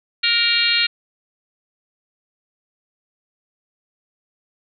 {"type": "harmonic tone with a mistuned harmonic", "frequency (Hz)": 466.2, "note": "A#4", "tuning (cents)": 0, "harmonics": [3, 4, 5, 6, 7, 8, 9], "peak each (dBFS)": [-26, -26, -22, -21, -26, -23, -20], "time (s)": [0.23, 0.87], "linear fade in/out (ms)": 10, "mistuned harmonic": 3, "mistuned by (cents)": 24, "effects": []}